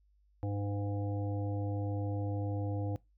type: harmonic tone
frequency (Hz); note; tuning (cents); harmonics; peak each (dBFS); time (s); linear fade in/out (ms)
101.5; G#2; -39; 1 / 3 / 5 / 7 / 8; -33 / -40 / -43 / -48 / -50; 0.43-2.96; 0
effects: noise-tail reverb RT60 0.2 s tail -22 dB re dry + added 50 Hz sine -65 dBFS peak until 3.17 s